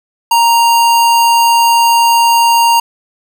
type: tone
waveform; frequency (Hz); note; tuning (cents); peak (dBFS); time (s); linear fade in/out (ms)
square; 932.3; A#5; 0; -7; 0.31-2.8; 5
effects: none